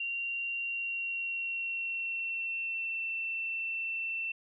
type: tone with pitch glide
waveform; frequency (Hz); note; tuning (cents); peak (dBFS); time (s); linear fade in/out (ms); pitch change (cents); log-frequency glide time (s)
sine; 2762 to 2686; F7 to E7; -20 to +32; -32; 0-4.32; 5; -48; 0.6-3.06
effects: none